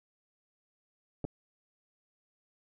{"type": "clicks", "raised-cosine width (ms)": 2, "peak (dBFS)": -23, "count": 2, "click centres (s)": [1.243, 1.25], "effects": []}